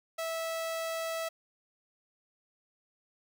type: tone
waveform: sawtooth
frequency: 654 Hz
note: E5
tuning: 14 cents flat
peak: -29 dBFS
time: 0.18-1.29 s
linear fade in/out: 10 ms
effects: none